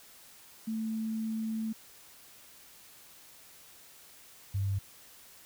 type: tone pair in turn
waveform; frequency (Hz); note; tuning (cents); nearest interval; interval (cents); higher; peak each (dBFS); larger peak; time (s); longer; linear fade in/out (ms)
sine; 221.1 / 98.49; A3 / G2; +9 / +9; octave + major second; 1400; first; -31 / -28; second; 0.67-1.73 / 4.54-4.79; first; 10
effects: white hiss -55 dBFS RMS until 5.45 s